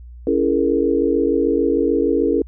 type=chord; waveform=sine; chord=A# half-diminished seventh; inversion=first; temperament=just; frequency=279.7 / 335.6 / 419.5 / 466.2 Hz; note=C#4 / E4 / G#4 / A#4; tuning=+16 / +31 / +17 / 0 cents; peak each=-20 dBFS; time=0.27-2.42 s; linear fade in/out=2 ms; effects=added 60 Hz sine -35 dBFS peak until 2.47 s